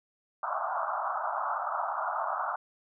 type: band-pass noise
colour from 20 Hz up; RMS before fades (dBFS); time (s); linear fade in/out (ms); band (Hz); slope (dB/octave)
white; -32; 0.43-2.56; 5; 620 to 1400; 96
effects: none